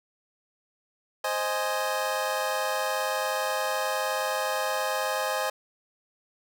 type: chord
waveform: 25% pulse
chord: Ab major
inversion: first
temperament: equal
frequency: 523.3 / 622.3 / 830.6 Hz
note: C5 / Eb5 / Ab5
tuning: 0 / 0 / 0 cents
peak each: -27 dBFS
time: 1.24-5.5 s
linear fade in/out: 5 ms
effects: none